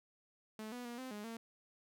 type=tone with pitch steps; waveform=sawtooth; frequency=216.8 / 245.4 / 238.5 / 258.5 / 208.1 / 228.3 Hz; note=A3 / B3 / A#3 / C4 / G#3 / A#3; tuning=-25 / -11 / +40 / -21 / +4 / -36 cents; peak=-40 dBFS; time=0.59-1.37 s; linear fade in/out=2 ms; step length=130 ms; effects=none